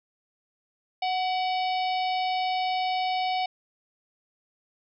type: harmonic tone with a mistuned harmonic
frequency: 740 Hz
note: F#5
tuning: in tune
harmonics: 1 / 3 / 4 / 5 / 6 / 7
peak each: -25 / -35 / -37 / -39 / -41 / -42 dBFS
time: 1.02-3.46 s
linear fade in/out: 5 ms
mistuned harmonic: 3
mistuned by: +49 cents
effects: none